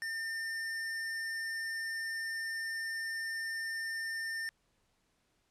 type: tone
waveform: square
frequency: 1805 Hz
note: A6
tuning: 44 cents sharp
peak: -36 dBFS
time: 0.02-4.49 s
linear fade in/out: 0 ms
effects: pink hiss -75 dBFS RMS until 5.5 s + low-pass 10000 Hz 12 dB/octave